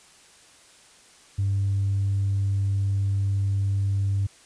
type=tone with tanh clipping; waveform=triangle; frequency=98.8 Hz; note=G2; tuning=14 cents sharp; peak=-21 dBFS; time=1.38-4.27 s; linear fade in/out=10 ms; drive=5 dB; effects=white hiss -53 dBFS RMS until 4.45 s + resampled to 22050 Hz